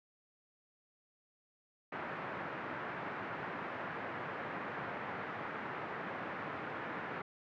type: band-pass noise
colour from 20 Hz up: white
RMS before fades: -42 dBFS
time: 1.92-7.22 s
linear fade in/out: 5 ms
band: 110 to 1800 Hz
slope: 24 dB/octave
effects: none